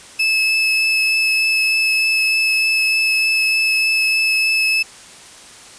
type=tone with vibrato; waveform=35% pulse; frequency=2605 Hz; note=E7; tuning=21 cents flat; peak=-12 dBFS; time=0.19-4.83 s; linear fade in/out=10 ms; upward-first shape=triangle; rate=3.3 Hz; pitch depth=10 cents each way; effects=white hiss -40 dBFS RMS until 5.78 s + resampled to 22050 Hz